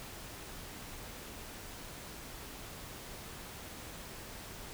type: silence
effects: pink hiss -47 dBFS RMS until 4.73 s